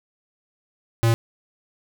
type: tone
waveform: square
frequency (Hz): 115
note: A#2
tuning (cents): -23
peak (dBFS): -16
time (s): 1.03-1.14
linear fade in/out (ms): 0
effects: none